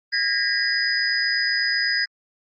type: tone cluster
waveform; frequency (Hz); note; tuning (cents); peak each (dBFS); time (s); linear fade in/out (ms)
sine; 1628 / 1842 / 1970 / 4976; G#6 / A#6 / B6 / D#8; -35 / -21 / -5 / -1; -24 / -27 / -28 / -23; 0.12-2.06; 20
effects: Opus 48 kbps

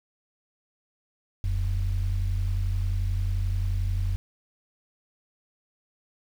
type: tone pair together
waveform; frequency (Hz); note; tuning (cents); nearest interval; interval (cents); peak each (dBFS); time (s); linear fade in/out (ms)
sine; 41.18 / 92.5; E1 / F#2; -1 / 0; octave + major second; 1401; -25; 1.44-4.16; 0
effects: tanh soft clip ceiling -18 dBFS + 8-bit

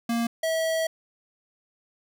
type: tone pair in turn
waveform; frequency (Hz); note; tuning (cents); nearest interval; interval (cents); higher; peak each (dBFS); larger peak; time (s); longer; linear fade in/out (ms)
square; 233.1 / 647.6; A#3 / E5; 0 / -31; octave + tritone; 1769; second; -24; neither; 0.09-0.27 / 0.43-0.87; second; 5
effects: none

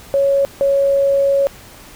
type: tone pair in turn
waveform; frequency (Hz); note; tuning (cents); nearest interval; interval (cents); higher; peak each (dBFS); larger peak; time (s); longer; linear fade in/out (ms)
sine; 554.4 / 554.4; C#5 / C#5; 0 / 0; unison; 0; neither; -11; neither; 0.14-0.45 / 0.61-1.47; second; 0
effects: pink hiss -40 dBFS RMS until 1.95 s

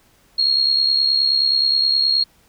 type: tone with amplitude modulation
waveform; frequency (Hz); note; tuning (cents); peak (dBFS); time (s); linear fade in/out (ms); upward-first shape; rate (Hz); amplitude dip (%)
sine; 4279; C8; +38; -11; 0.38-2.24; 10; sine; 69.5; 65
effects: pink hiss -56 dBFS RMS until 2.48 s

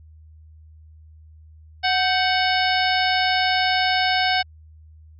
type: harmonic tone with a mistuned harmonic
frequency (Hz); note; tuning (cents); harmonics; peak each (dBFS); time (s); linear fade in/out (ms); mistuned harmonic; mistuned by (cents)
740; F#5; 0; 1 / 2 / 3 / 4 / 5 / 6 / 7; -21 / -24 / -26 / -27 / -28 / -29 / -29; 1.83-4.43; 20; 2; +84
effects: added 78 Hz sine -44 dBFS peak until 5.19 s

